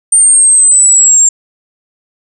sine exponential sweep, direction down, 8870 to 7380 Hz, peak -3 dBFS, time 0.12-1.29 s, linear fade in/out 5 ms, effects none

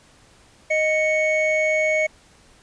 triangle tone pair together, 622.3 / 2218 Hz, D#5 / C#7, 0 / 0 cents, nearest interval octave + minor seventh, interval 2200 cents, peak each -18 / -19 dBFS, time 0.7-2.07 s, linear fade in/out 10 ms, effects pink hiss -53 dBFS RMS until 2.62 s + resampled to 22050 Hz

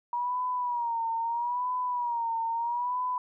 sine tone with vibrato, 955 Hz, A#5, 42 cents sharp, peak -27 dBFS, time 0.13-3.18 s, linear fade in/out 2 ms, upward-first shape sine, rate 0.77 Hz, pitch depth 83 cents each way, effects none

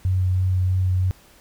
sine tone with vibrato, 92.5 Hz, F#2, in tune, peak -17 dBFS, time 0.05-1.11 s, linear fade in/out 0 ms, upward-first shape sine, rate 3.1 Hz, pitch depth 12 cents each way, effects pink hiss -52 dBFS RMS until 1.4 s

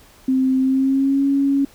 sine tone with pitch glide, 261.6 to 277.2 Hz, C4 to C#4, 0 to 0 cents, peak -14 dBFS, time 0.28-1.65 s, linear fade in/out 5 ms, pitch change +100 cents, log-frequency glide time 0.59-1.25 s, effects pink hiss -49 dBFS RMS until 1.74 s

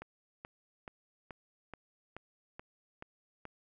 click train, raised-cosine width 0.5 ms, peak -29 dBFS, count 9, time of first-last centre 0.02-3.453 s, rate 2.33 Hz, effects none

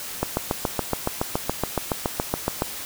click train, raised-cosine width 1 ms, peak -7 dBFS, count 18, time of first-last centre 0.23-2.621 s, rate 7.11 Hz, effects white hiss -34 dBFS RMS until 2.85 s

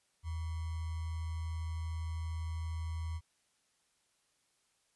sine tone with sample-and-hold, 81.3 Hz, E2, 23 cents flat, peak -35 dBFS, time 0.23-3.21 s, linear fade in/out 50 ms, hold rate 1050 Hz, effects white hiss -75 dBFS RMS until 4.95 s + resampled to 24000 Hz

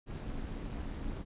brown noise with amplitude modulation, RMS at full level -36 dBFS, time 0.06-1.25 s, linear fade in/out 50 ms, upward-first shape sine, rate 245 Hz, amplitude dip 70%, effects resampled to 8000 Hz

